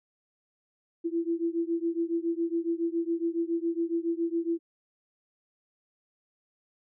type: beating tone pair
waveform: sine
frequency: 332.2 / 339.4 Hz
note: E4 / F4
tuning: +13 / -49 cents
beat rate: 7.2 Hz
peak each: -29 / -30 dBFS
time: 1.04-4.59 s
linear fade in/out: 20 ms
effects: none